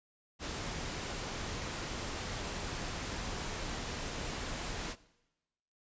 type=noise; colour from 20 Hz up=pink; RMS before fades=-39 dBFS; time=0.39-4.96 s; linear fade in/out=50 ms; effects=noise-tail reverb RT60 1.0 s tail -20 dB re dry + resampled to 16000 Hz